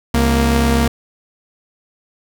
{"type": "tone pair together", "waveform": "sawtooth", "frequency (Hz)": [67.44, 233.1], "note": ["C#2", "A#3"], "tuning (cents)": [-47, 0], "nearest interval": "octave + major sixth", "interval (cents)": 2147, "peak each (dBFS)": -11, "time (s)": [0.14, 0.88], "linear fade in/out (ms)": 5, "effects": []}